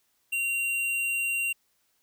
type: tone with hard clipping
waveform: triangle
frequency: 2760 Hz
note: F7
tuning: 21 cents flat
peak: -27 dBFS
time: 0.32-1.53 s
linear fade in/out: 10 ms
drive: 17 dB
effects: white hiss -71 dBFS RMS until 2.02 s